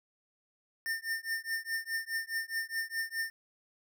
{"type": "tone with tremolo", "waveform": "square", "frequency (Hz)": 1808, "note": "A6", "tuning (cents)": 47, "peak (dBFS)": -30, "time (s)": [0.86, 3.3], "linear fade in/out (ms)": 0, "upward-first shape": "triangle", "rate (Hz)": 4.8, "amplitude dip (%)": 100, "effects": []}